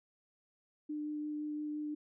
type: tone with vibrato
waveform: sine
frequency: 300 Hz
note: D4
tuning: 37 cents sharp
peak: -36 dBFS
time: 0.89-1.95 s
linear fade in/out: 10 ms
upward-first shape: sine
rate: 5.8 Hz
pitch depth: 8 cents each way
effects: none